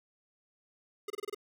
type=tone bursts; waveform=square; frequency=413.4 Hz; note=G#4; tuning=8 cents flat; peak=-36 dBFS; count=6; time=1.08-1.347 s; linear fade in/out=5 ms; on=22 ms; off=27 ms; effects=none